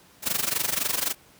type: noise with amplitude modulation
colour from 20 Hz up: white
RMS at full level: -23 dBFS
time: 0.22-1.15 s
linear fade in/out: 50 ms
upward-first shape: sine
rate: 23.8 Hz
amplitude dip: 85%
effects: pink hiss -55 dBFS RMS until 1.39 s + high-pass 80 Hz 12 dB/octave